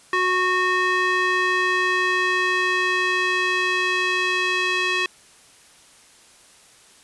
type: tone with band-pass filter sweep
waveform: square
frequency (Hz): 367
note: F#4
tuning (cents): -14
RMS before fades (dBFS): -21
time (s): 0.13-5.06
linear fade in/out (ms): 2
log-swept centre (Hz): 1600 to 2500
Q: 1.8
effects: white hiss -51 dBFS RMS until 7.03 s + resampled to 24000 Hz